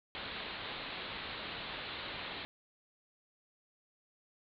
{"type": "low-pass noise", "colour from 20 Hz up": "white", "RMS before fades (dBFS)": -43, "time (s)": [0.15, 2.45], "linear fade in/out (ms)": 0, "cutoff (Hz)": 4200, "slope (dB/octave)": 96, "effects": []}